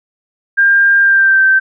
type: tone with pitch glide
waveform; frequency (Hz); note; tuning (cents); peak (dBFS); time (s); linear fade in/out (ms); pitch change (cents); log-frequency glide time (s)
sine; 1600 to 1554.5; G6 to G6; +35 to -15; -6; 0.57-1.6; 20; -50; 0.99-1.44
effects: none